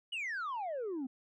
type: exponential sweep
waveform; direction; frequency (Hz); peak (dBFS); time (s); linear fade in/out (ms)
sine; down; 3004 to 246.9; -33; 0.12-1.07; 10
effects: tanh soft clip ceiling -34 dBFS